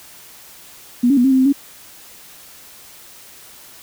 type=tone with pitch steps; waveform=sine; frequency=242.9 / 280.2 / 243.8 / 268.4 / 261.9 / 260.3 / 279.3 Hz; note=B3 / C#4 / B3 / C4 / C4 / C4 / C#4; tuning=-29 / +19 / -22 / +44 / +2 / -9 / +13 cents; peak=-10 dBFS; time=1.03-1.527 s; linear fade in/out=10 ms; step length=71 ms; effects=white hiss -42 dBFS RMS until 3.82 s